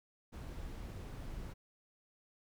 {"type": "noise", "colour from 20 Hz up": "brown", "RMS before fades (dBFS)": -45, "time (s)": [0.32, 1.54], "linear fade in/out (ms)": 20, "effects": []}